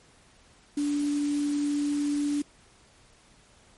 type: tone in noise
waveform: sine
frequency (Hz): 290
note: D4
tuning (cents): -22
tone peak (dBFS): -24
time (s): 0.77-2.42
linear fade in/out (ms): 5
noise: white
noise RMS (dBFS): -42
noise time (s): 0.77-2.42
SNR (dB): +15
effects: pink hiss -58 dBFS RMS until 3.77 s + MP3 48 kbps